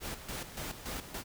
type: noise with tremolo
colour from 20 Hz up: pink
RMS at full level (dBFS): -39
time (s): 0-1.24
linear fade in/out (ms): 50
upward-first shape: square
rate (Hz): 3.5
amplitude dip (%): 65
effects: none